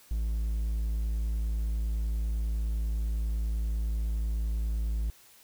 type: tone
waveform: triangle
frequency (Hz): 55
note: A1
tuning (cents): 0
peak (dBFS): -25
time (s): 0.11-5.1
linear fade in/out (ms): 0
effects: white hiss -57 dBFS RMS until 5.43 s